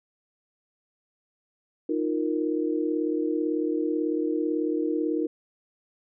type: chord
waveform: sine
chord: Eb suspended second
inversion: none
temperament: equal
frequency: 311.1 / 349.2 / 466.2 Hz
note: Eb4 / F4 / Bb4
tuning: 0 / 0 / 0 cents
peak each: -26 / -29 / -30 dBFS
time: 1.89-5.27 s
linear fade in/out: 5 ms
effects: none